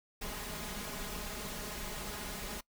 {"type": "noise with comb filter", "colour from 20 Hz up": "pink", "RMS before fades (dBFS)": -41, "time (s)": [0.21, 2.61], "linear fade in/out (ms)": 10, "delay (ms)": 4.8, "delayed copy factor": 0.75, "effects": ["noise-tail reverb RT60 0.1 s tail -22 dB re dry"]}